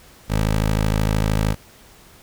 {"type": "tone", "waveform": "15% pulse", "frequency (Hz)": 53.1, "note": "G#1", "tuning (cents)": 39, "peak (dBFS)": -11, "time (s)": [0.28, 1.56], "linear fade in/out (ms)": 50, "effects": ["pink hiss -48 dBFS RMS until 2.22 s"]}